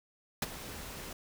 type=noise with ADSR envelope; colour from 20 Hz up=pink; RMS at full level=-29 dBFS; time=0.42-1.13 s; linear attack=4 ms; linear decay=26 ms; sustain=-15 dB; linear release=4 ms; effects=none